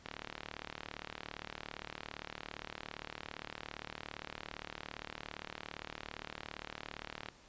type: click train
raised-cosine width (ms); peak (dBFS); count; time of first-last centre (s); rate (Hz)
0.3; -25; 272; 0.06-7.287; 37.5
effects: pink hiss -61 dBFS RMS until 7.48 s + resampled to 16000 Hz